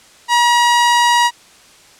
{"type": "tone", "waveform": "sawtooth", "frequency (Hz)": 957, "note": "A#5", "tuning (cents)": 45, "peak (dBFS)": -6, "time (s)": [0.28, 1.31], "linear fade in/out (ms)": 50, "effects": ["white hiss -45 dBFS RMS until 1.99 s", "low-pass 8000 Hz 12 dB/octave"]}